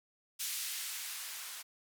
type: noise with band-pass filter sweep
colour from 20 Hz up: violet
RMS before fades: -41 dBFS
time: 0.39-1.63 s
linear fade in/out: 20 ms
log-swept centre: 2700 to 940 Hz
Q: 0.77
effects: none